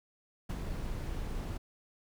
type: noise with ADSR envelope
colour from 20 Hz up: brown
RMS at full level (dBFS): -33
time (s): 0.49-1.58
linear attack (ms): 11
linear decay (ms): 42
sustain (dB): -4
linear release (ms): 13
effects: none